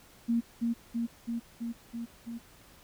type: tone with echo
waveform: sine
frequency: 233.1 Hz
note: A#3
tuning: in tune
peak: -24 dBFS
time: 0.28-0.41 s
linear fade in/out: 20 ms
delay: 330 ms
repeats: 6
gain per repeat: -2 dB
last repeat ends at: 2.39 s
effects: pink hiss -57 dBFS RMS until 2.83 s